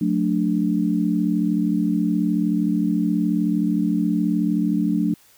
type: chord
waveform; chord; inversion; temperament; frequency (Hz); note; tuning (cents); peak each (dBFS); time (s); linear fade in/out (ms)
sine; D major; first; equal with one note detuned; 180.98 / 220 / 293.7; F#3 / A3 / D4; -38 / 0 / 0; -22; 0.01-5.14; 5
effects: white hiss -54 dBFS RMS until 5.37 s